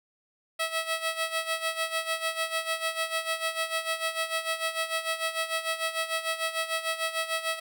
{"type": "tone with tremolo", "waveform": "10% pulse", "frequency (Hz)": 650, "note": "E5", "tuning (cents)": -24, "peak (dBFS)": -17, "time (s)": [0.59, 7.6], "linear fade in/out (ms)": 10, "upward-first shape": "sine", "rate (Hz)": 6.7, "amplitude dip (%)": 75, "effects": []}